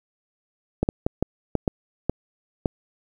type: clicks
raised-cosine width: 2 ms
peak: -7 dBFS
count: 8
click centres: 0.83 / 0.889 / 1.065 / 1.226 / 1.553 / 1.678 / 2.096 / 2.658 s
effects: 8-bit